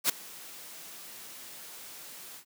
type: noise with ADSR envelope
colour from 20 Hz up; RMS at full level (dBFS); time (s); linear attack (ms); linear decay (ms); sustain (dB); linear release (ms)
white; -23; 0.04-2.45; 54; 5; -23; 90
effects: high-pass 150 Hz 12 dB/octave